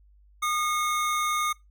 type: tone pair together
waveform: square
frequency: 1223 / 2173 Hz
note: D#6 / C#7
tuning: -30 / -35 cents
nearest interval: minor seventh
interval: 995 cents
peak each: -26 / -32 dBFS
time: 0.42-1.53 s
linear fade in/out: 10 ms
effects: noise-tail reverb RT60 0.2 s tail -22 dB re dry + added 50 Hz sine -54 dBFS peak until 1.7 s